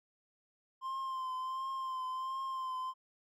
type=tone with vibrato; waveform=triangle; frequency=1046.5 Hz; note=C6; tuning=in tune; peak=-34 dBFS; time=0.81-2.94 s; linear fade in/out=50 ms; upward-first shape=triangle; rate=1.4 Hz; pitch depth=38 cents each way; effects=none